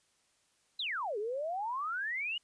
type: exponential two-way sweep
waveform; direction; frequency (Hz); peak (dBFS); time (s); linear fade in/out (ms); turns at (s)
sine; down then up; 4144 to 398.1 to 2962; -33; 0.79-2.38; 5; 1.18
effects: white hiss -72 dBFS RMS until 2.43 s + resampled to 22050 Hz